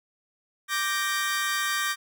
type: chord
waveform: sawtooth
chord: G minor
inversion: second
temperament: equal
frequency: 1174.7 / 1568 / 1864.7 Hz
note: D6 / G6 / Bb6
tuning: 0 / 0 / 0 cents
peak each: -26 dBFS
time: 0.68-1.96 s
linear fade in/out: 50 ms
effects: none